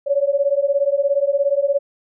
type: beating tone pair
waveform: sine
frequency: 554 / 571 Hz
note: C#5 / D5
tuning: -1 / -49 cents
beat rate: 17 Hz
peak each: -18 / -18 dBFS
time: 0.06-1.79 s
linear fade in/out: 20 ms
effects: none